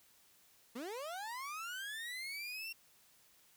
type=linear sweep; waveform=30% pulse; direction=up; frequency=217.3 to 2752 Hz; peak=-39 dBFS; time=0.75-2.73 s; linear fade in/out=10 ms; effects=white hiss -67 dBFS RMS until 3.56 s